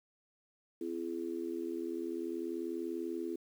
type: tone with amplitude modulation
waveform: sine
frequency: 338.3 Hz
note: E4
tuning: 45 cents sharp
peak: -31 dBFS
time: 0.81-3.36 s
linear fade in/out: 5 ms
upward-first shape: sine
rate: 80.3 Hz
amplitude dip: 100%
effects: 10-bit